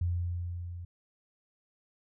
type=tone with level ramp; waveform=sine; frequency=87.31 Hz; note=F2; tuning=in tune; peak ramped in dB=-26 to -39 dBFS; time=0.01-0.85 s; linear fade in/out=5 ms; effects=none